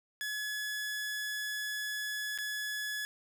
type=tone with dropouts; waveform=sawtooth; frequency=1700 Hz; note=G#6; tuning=40 cents sharp; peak=-31 dBFS; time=0.21-3.05 s; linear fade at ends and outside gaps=0 ms; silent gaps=2.377-2.386 s; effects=none